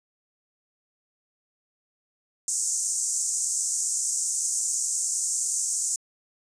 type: band-pass noise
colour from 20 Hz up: pink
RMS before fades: -27 dBFS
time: 2.48-5.96 s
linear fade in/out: 2 ms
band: 6400 to 8900 Hz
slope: 48 dB/octave
effects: resampled to 22050 Hz